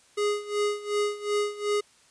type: tone with tremolo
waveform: square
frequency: 414.1 Hz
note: G#4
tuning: 5 cents flat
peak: -23 dBFS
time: 0.17-1.81 s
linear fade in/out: 10 ms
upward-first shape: sine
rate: 2.7 Hz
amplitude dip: 85%
effects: white hiss -59 dBFS RMS until 2.1 s + resampled to 22050 Hz